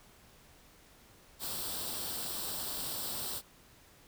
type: noise with comb filter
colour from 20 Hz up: white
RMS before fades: -38 dBFS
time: 1.39-3.42 s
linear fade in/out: 50 ms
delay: 0.23 ms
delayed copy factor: +0.65
effects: pink hiss -60 dBFS RMS until 4.07 s